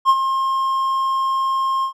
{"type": "tone with ADSR envelope", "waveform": "triangle", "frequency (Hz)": 1067, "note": "C6", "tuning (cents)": 34, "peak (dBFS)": -6, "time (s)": [0.05, 1.93], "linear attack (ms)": 45, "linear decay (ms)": 49, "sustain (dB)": -9, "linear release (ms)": 95, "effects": []}